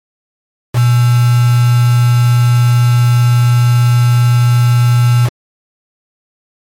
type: tone with quantisation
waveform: sine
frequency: 121 Hz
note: B2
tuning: 35 cents flat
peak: -6 dBFS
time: 0.73-5.3 s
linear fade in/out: 50 ms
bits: 3
effects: MP3 64 kbps